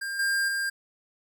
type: tone with level steps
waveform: square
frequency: 1601 Hz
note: G6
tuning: 36 cents sharp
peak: -31 / -24 / -27 dBFS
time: 0.01-0.7 s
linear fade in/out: 10 ms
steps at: 0.19 / 0.48 s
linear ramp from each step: 5 ms
effects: none